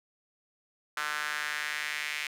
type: tone with high-pass filter sweep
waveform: sawtooth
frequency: 150 Hz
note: D3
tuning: 37 cents sharp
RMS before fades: -34 dBFS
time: 0.97-2.27 s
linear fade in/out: 2 ms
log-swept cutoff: 1400 to 2200 Hz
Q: 3
effects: low-pass 12000 Hz 12 dB/octave